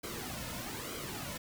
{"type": "noise with flanger", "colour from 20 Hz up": "pink", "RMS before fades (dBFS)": -41, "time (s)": [0.03, 1.38], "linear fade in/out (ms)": 10, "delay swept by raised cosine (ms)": [1.1, 2.6], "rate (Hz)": 1.1, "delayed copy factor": -0.7, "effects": []}